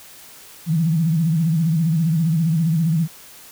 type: tone with vibrato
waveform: sine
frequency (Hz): 162.5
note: E3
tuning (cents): -24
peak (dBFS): -15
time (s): 0.66-3.08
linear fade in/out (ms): 50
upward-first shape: sine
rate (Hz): 15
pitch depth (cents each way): 110
effects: white hiss -43 dBFS RMS until 3.51 s